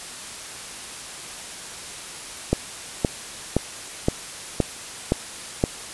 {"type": "click train", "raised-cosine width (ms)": 2, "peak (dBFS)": -4, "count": 7, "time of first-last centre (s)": [2.53, 5.639], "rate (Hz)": 1.93, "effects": ["white hiss -36 dBFS RMS until 5.93 s", "resampled to 24000 Hz"]}